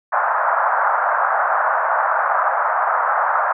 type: band-pass noise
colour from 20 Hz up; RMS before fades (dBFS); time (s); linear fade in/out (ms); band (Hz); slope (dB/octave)
white; -18; 0.12-3.53; 10; 620 to 1500; 48
effects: none